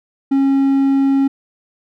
triangle tone, 273 Hz, C#4, 26 cents flat, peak -9 dBFS, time 0.31-1.28 s, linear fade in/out 10 ms, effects none

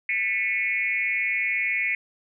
sine tone with frequency modulation, 2200 Hz, C#7, 14 cents flat, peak -22 dBFS, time 0.09-1.95 s, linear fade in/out 2 ms, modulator 214 Hz, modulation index 1.1, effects none

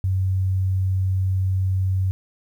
sine tone, 94.4 Hz, F#2, 35 cents sharp, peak -18 dBFS, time 0.04-2.11 s, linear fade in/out 0 ms, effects 9-bit

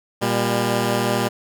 10% pulse tone pair together, 118.92 / 200 Hz, A#2 / G3, +35 / +35 cents, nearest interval major sixth, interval 900 cents, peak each -13 dBFS, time 0.21-1.29 s, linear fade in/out 20 ms, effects none

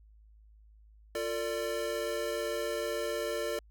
square chord, D minor, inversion first, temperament equal with one note detuned, 349.2 / 451.6 / 587.3 Hz, F4 / A4 / D5, 0 / +45 / 0 cents, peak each -40 / -36 / -36 dBFS, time 1.15-3.59 s, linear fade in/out 2 ms, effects added 53 Hz sine -55 dBFS peak until 3.7 s

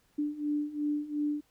sine beating tone pair, 293.7 / 296.5 Hz, D4 / D4, 0 / +17 cents, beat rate 2.8 Hz, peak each -34 / -31 dBFS, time 0.18-1.41 s, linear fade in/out 10 ms, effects pink hiss -69 dBFS RMS until 1.5 s

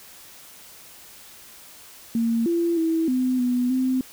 sine tone with pitch steps, 230 / 339.7 / 325.4 / 255 / 247.2 / 258.4 Hz, A#3 / F4 / E4 / C4 / B3 / C4, -23 / -48 / -22 / -44 / +2 / -21 cents, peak -19 dBFS, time 2.15-4.01 s, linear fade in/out 2 ms, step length 310 ms, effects white hiss -46 dBFS RMS until 4.12 s

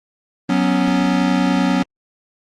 square chord, F# suspended fourth, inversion none, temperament equal, 185 / 246.9 / 277.2 Hz, F#3 / B3 / C#4, 0 / 0 / 0 cents, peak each -19 / -20 / -19 dBFS, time 0.49-1.83 s, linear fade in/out 5 ms, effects low-pass 5000 Hz 12 dB/octave + Opus 24 kbps

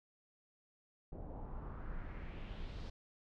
brown noise with low-pass filter sweep, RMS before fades -45 dBFS, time 1.12-2.9 s, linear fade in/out 5 ms, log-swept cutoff 620 to 4900 Hz, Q 2.3, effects none

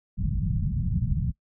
white low-pass noise, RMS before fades -26 dBFS, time 0.17-1.32 s, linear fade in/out 20 ms, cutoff 180 Hz, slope 48 dB/octave, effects noise-tail reverb RT60 0.1 s tail -21 dB re dry

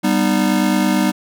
square chord, G augmented, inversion none, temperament just, 196 / 245 / 306.2 Hz, G3 / B3 / D#4, 0 / -14 / -28 cents, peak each -18 / -20 / -19 dBFS, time 0.03-1.12 s, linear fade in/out 20 ms, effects none

